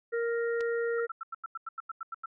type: harmonic tone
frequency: 466.2 Hz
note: A#4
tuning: in tune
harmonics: 1 / 3 / 4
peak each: -28 / -38 / -40 dBFS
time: 0.12-1.07 s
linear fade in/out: 20 ms
type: clicks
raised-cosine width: 0.2 ms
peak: -28 dBFS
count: 2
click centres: 0.607 / 0.61 s
type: tone bursts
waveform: sine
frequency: 1337 Hz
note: E6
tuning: 24 cents sharp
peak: -34 dBFS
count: 12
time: 0.98-2.259 s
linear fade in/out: 5 ms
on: 25 ms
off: 89 ms
effects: none